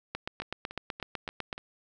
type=two click trains; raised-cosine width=0.3 ms; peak=-24 / -17 dBFS; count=5 / 12; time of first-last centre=0.42-1.579 / 0.15-1.528 s; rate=3.45 / 7.98 Hz; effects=none